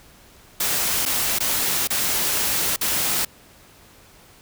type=noise with dropouts; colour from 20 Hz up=white; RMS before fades=-22 dBFS; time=0.6-3.25 s; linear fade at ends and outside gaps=5 ms; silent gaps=1.054-1.06 / 1.387-1.403 / 1.874-1.903 / 2.762-2.811 s; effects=pink hiss -50 dBFS RMS until 4.41 s